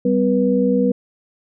sine tone cluster, 195.2 / 254.5 / 485.5 Hz, G3 / C4 / B4, -7 / -48 / -30 cents, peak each -18 dBFS, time 0.05-0.92 s, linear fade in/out 5 ms, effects none

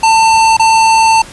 square tone with dropouts, 894 Hz, A5, 27 cents sharp, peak -6 dBFS, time 0.03-1.22 s, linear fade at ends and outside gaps 5 ms, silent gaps 0.569-0.595 s, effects pink hiss -32 dBFS RMS until 1.32 s + resampled to 24000 Hz

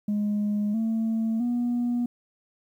sine tone with pitch steps, 207.7 / 223.9 / 241.4 Hz, G#3 / A3 / B3, 0 / +30 / -39 cents, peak -21 dBFS, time 0.08-2.06 s, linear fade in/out 5 ms, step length 660 ms, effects tanh soft clip ceiling -21 dBFS + 10-bit

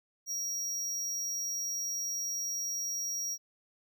square tone, 5670 Hz, F8, 25 cents sharp, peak -33 dBFS, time 0.26-3.38 s, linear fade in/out 50 ms, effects none

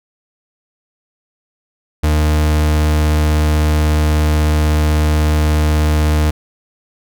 40% pulse tone, 76.3 Hz, D#2, 33 cents flat, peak -10 dBFS, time 2.03-6.31 s, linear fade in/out 10 ms, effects none

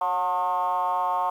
sine tone with frequency modulation, 902 Hz, A5, 43 cents sharp, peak -21 dBFS, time 0.01-1.3 s, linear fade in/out 5 ms, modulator 176 Hz, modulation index 1.3, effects tanh soft clip ceiling -17 dBFS + 9-bit

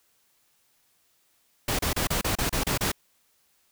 pink noise bursts, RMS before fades -26 dBFS, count 9, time 1.68-2.918 s, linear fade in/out 5 ms, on 110 ms, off 31 ms, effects white hiss -67 dBFS RMS until 3.71 s

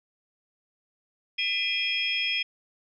sine tone cluster, 2015 / 2417 / 2597 / 3263 / 5190 Hz, B6 / D7 / E7 / G#7 / E8, +34 / +49 / -26 / -31 / -28 cents, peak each -37 / -29 / -35 / -28 / -35 dBFS, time 1.38-2.43 s, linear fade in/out 10 ms, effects none

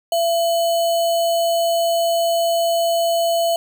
sine tone with sample-and-hold, 675 Hz, E5, 41 cents sharp, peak -15 dBFS, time 0.12-3.56 s, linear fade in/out 2 ms, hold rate 3675 Hz, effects none

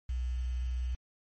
sine tone with quantisation, 61.8 Hz, B1, 2 cents sharp, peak -30 dBFS, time 0.09-0.95 s, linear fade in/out 5 ms, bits 9, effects MP3 32 kbps

